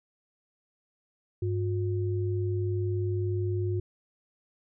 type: tone pair together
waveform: sine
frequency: 100.7 / 358.9 Hz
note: G2 / F4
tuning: +47 / +47 cents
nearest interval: octave + minor seventh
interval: 2200 cents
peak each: -27 / -32 dBFS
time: 1.42-3.8 s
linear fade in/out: 5 ms
effects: none